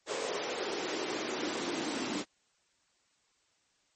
pink noise with high-pass filter sweep, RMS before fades -35 dBFS, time 0.06-2.25 s, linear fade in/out 50 ms, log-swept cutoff 460 to 260 Hz, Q 3.2, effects white hiss -72 dBFS RMS until 3.95 s + MP3 32 kbps

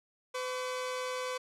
sawtooth tone pair together, 506.9 / 1138 Hz, B4 / C#6, +45 / +45 cents, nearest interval octave + major second, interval 1400 cents, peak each -31 / -37 dBFS, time 0.34-1.38 s, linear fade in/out 10 ms, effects low-pass 9000 Hz 12 dB/octave

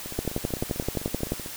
two click trains, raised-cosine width 2 ms, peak -23 / -12 dBFS, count 23 / 14, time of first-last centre 0.06-1.461 / 0.19-1.32 s, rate 15.7 / 11.5 Hz, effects white hiss -38 dBFS RMS until 1.56 s

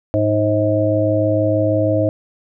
harmonic tone with a mistuned harmonic, 106.3 Hz, G#2, 41 cents sharp, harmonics 1 / 3 / 5 / 6, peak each -19 / -19 / -19 / -19 dBFS, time 0.14-2.09 s, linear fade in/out 0 ms, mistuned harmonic 3, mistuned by -43 cents, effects none

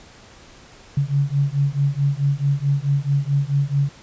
sine beating tone pair, 138.6 / 143.2 Hz, C#3 / D3, 0 / -43 cents, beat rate 4.6 Hz, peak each -20 dBFS, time 0.97-3.89 s, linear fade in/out 5 ms, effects pink hiss -46 dBFS RMS until 4.02 s + resampled to 16000 Hz

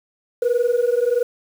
sine tone pair together, 472.7 / 493.9 Hz, A#4 / B4, +24 / 0 cents, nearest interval minor second, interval 76 cents, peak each -17 dBFS, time 0.42-1.23 s, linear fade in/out 5 ms, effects tanh soft clip ceiling -12 dBFS + 7-bit

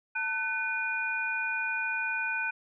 sine tone cluster, 894 / 1507 / 2447 Hz, A5 / F#6 / D#7, +27 / +31 / -29 cents, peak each -38 / -31 / -32 dBFS, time 0.15-2.51 s, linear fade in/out 10 ms, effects none

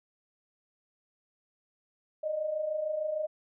sine tone pair together, 592.4 / 619 Hz, D5 / D#5, +15 / -9 cents, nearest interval minor second, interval 76 cents, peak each -37 / -30 dBFS, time 2.23-3.27 s, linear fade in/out 10 ms, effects none

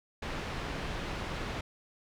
pink low-pass noise, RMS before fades -37 dBFS, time 0.22-1.61 s, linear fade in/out 5 ms, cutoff 3400 Hz, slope 12 dB/octave, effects none

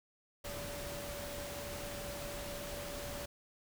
sine tone in noise, 576 Hz, D5, 34 cents flat, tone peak -45 dBFS, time 0.44-3.26 s, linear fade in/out 10 ms, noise pink, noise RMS -44 dBFS, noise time 0.44-3.26 s, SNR -4 dB, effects none

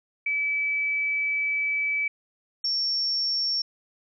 sine tone pair in turn, 2300 / 5470 Hz, D7 / F8, -37 / -37 cents, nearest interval octave + minor third, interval 1500 cents, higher second, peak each -23 dBFS, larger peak neither, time 0.26-2.08 / 2.64-3.62 s, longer first, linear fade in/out 5 ms, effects none

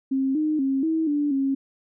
sine tone with pitch steps, 267.5 / 307.5 / 269.5 / 321.2 / 291.9 / 271.7 Hz, C4 / D#4 / C#4 / E4 / D4 / C#4, +38 / -20 / -49 / -45 / -10 / -35 cents, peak -20 dBFS, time 0.11-1.55 s, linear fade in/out 10 ms, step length 240 ms, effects none

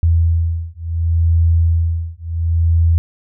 sine beating tone pair, 82.8 / 83.5 Hz, E2 / E2, +8 / +23 cents, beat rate 0.7 Hz, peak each -15 dBFS, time 0.03-2.98 s, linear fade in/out 0 ms, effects none

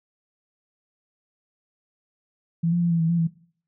sine tone with pitch steps, 167.1 / 173.6 / 171.6 / 167.2 / 162.9 / 170.6 / 165.1 Hz, E3 / F3 / F3 / E3 / E3 / F3 / E3, +24 / -10 / -30 / +25 / -20 / -40 / +3 cents, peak -19 dBFS, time 2.63-3.274 s, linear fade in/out 10 ms, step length 92 ms, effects noise-tail reverb RT60 0.5 s tail -18 dB re dry

